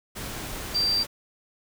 sine tone in noise, 4699 Hz, D8, in tune, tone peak -21 dBFS, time 0.74-1.04 s, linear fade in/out 20 ms, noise pink, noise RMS -35 dBFS, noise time 0.15-1.07 s, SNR +11 dB, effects none

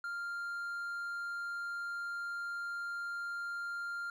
triangle tone, 1396 Hz, F6, 1 cent flat, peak -35 dBFS, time 0.04-4.1 s, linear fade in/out 2 ms, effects none

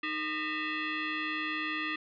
sine tone with frequency modulation, 309.6 Hz, D#4, 9 cents flat, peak -31 dBFS, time 0.03-1.96 s, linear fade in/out 5 ms, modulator 762 Hz, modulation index 3.7, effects resampled to 11025 Hz

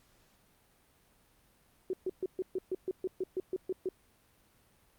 sine tone bursts, 372.3 Hz, F#4, 11 cents sharp, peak -30 dBFS, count 13, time 1.9-3.889 s, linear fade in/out 2 ms, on 33 ms, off 130 ms, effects pink hiss -67 dBFS RMS until 4.98 s + Opus 48 kbps

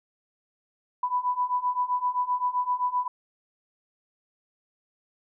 sine beating tone pair, 987.8 / 995.5 Hz, B5 / B5, 0 / +14 cents, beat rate 7.7 Hz, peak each -28 / -26 dBFS, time 1.03-3.08 s, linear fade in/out 5 ms, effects none

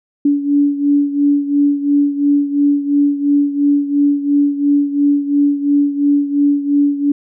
sine beating tone pair, 285.9 / 288.8 Hz, D4 / D4, -46 / -29 cents, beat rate 2.9 Hz, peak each -12 / -17 dBFS, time 0.25-7.12 s, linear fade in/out 5 ms, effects none

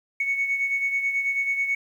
sine beating tone pair, 2217 / 2226.2 Hz, C#7 / C#7, 0 / +7 cents, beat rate 9.2 Hz, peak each -22 / -30 dBFS, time 0.2-1.75 s, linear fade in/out 5 ms, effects tanh soft clip ceiling -16 dBFS + 9-bit

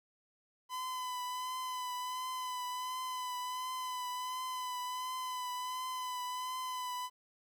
45% pulse tone with vibrato, 1008 Hz, B5, 35 cents sharp, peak -37 dBFS, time 0.69-7.1 s, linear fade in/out 50 ms, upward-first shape triangle, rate 1.4 Hz, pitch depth 30 cents each way, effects 12-bit

